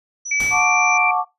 sine tone, 5910 Hz, F#8, 3 cents flat, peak -26 dBFS, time 0.25-0.98 s, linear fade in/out 10 ms
sine tone with pitch glide, 2295 to 2353 Hz, D7 to D7, -40 to +3 cents, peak -17 dBFS, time 0.31-1.11 s, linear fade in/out 5 ms, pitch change +43 cents, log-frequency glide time 0.49-0.63 s
pink noise with exponential decay, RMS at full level -28 dBFS, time 0.4-0.91 s, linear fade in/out 1 ms, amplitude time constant 110 ms
sine chord, D major seventh, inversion first, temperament equal with one note detuned, 728.1 / 880 / 1108.7 / 1174.7 Hz, F#5 / A5 / C#6 / D6, -28 / 0 / 0 / 0 cents, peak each -20 / -23 / -25 / -22 dBFS, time 0.5-1.25 s, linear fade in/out 50 ms
effects noise-tail reverb RT60 0.2 s tail -20 dB re dry + resampled to 32000 Hz

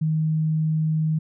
sine tone, 157 Hz, D#3, 16 cents sharp, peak -19 dBFS, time 0.01-1.19 s, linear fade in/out 10 ms, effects none

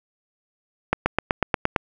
accelerating click train, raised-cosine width 0.5 ms, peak -3 dBFS, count 8, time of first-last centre 0.93-1.762 s, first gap 130 ms, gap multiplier 0.97, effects none

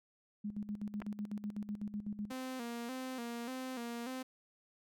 sine tone with tremolo, 207.7 Hz, G#3, in tune, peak -36 dBFS, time 0.44-2.32 s, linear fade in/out 10 ms, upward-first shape square, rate 8 Hz, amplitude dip 75%
clicks, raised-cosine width 0.5 ms, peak -30 dBFS, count 2, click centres 1.018 / 1.021 s
sawtooth tone with vibrato, 246.9 Hz, B3, in tune, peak -36 dBFS, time 2.3-4.23 s, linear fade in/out 10 ms, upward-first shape square, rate 1.7 Hz, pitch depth 81 cents each way
effects none

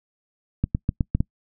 clicks, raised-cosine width 5 ms, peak -8 dBFS, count 6, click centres 0.64 / 0.749 / 0.891 / 1.008 / 1.15 / 1.205 s, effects noise-tail reverb RT60 0.1 s tail -26 dB re dry

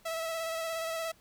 sawtooth tone with vibrato, 654 Hz, E5, 14 cents flat, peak -29 dBFS, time 0.05-1.12 s, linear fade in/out 10 ms, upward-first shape square, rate 17 Hz, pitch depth 18 cents each way, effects pink hiss -63 dBFS RMS until 1.2 s

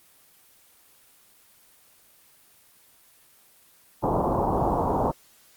white low-pass noise, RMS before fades -24 dBFS, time 4.02-5.12 s, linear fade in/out 20 ms, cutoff 1000 Hz, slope 48 dB/octave, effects white hiss -57 dBFS RMS until 5.56 s + Opus 24 kbps

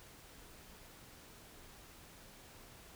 silence, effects pink hiss -57 dBFS RMS until 2.95 s

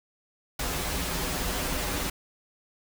pink noise with comb filter, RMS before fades -30 dBFS, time 0.59-2.1 s, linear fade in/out 5 ms, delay 9.1 ms, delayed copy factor -0.65, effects none

